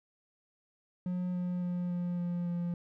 triangle tone with pitch steps, 180.2 / 178.85 / 177.51 / 176.19 / 174.87 / 173.56 Hz, F#3 / F3 / F3 / F3 / F3 / F3, -45 / +41 / +28 / +16 / +3 / -10 cents, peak -29 dBFS, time 1.06-2.74 s, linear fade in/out 2 ms, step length 280 ms, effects none

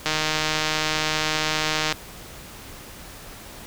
click train, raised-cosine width 0.2 ms, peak -5 dBFS, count 290, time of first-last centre 0.06-1.925 s, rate 155 Hz, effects pink hiss -41 dBFS RMS until 3.66 s

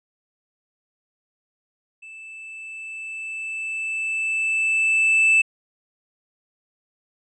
triangle tone with level ramp, 2637 Hz, E7, in tune, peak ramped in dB -37 to -11 dBFS, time 2.02-5.42 s, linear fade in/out 10 ms, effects resampled to 24000 Hz

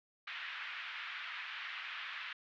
pink band-pass noise, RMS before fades -44 dBFS, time 0.27-2.33 s, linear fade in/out 5 ms, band 1400 to 3200 Hz, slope 24 dB/octave, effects low-pass 5000 Hz 12 dB/octave

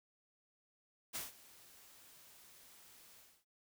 white noise with ADSR envelope, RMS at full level -41 dBFS, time 1.13-3.45 s, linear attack 26 ms, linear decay 160 ms, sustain -20 dB, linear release 270 ms, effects none

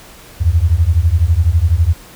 sine beating tone pair, 77.6 / 89.6 Hz, D#2 / F2, -4 / +45 cents, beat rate 12 Hz, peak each -12 dBFS, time 0.4-1.94 s, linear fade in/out 20 ms, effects pink hiss -39 dBFS RMS until 2.15 s

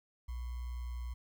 sine tone with sample-and-hold, 60.5 Hz, B1, 35 cents flat, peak -37 dBFS, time 0.28-1.14 s, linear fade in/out 10 ms, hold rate 1050 Hz, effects none

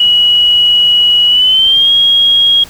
sine tone with pitch glide, 2920 to 3278 Hz, F#7 to G#7, -24 to -23 cents, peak -5 dBFS, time 0-2.64 s, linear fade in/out 5 ms, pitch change +201 cents, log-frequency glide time 1.28-1.91 s, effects pink hiss -34 dBFS RMS until 2.69 s

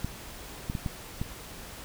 clicks, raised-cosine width 5 ms, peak -18 dBFS, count 5, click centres 0.046 / 0.699 / 0.752 / 0.862 / 1.215 s, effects added 50 Hz sine -52 dBFS peak until 1.84 s + pink hiss -44 dBFS RMS until 1.84 s

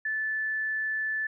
sine tone, 1747 Hz, A6, 13 cents flat, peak -27 dBFS, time 0.05-1.27 s, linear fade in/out 5 ms, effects none

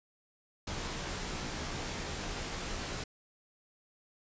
pink noise with comb filter, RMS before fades -38 dBFS, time 0.67-3.04 s, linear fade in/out 5 ms, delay 18 ms, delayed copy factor -0.55, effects resampled to 16000 Hz

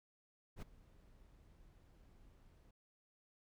brown noise with ADSR envelope, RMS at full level -43 dBFS, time 0.56-2.71 s, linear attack 61 ms, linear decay 12 ms, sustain -21 dB, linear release 5 ms, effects none

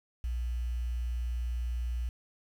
sine tone with quantisation, 60 Hz, B1, 49 cents flat, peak -30 dBFS, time 0.24-2.09 s, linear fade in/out 0 ms, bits 9, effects none

